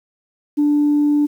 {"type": "tone", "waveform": "sine", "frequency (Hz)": 293.7, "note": "D4", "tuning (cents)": 0, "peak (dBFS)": -11, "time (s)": [0.57, 1.27], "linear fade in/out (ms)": 20, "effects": ["tanh soft clip ceiling -9 dBFS", "8-bit"]}